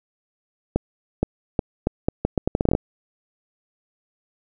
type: accelerating click train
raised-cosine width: 2 ms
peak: -5 dBFS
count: 15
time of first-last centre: 0.76-2.751 s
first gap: 470 ms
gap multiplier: 0.77
effects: none